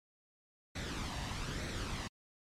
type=noise with flanger; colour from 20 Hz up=pink; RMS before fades=-39 dBFS; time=0.75-2.08 s; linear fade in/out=10 ms; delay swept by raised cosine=0.5 to 1.08 ms; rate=1.1 Hz; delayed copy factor=+0.5; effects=low-pass 6000 Hz 12 dB/octave + MP3 64 kbps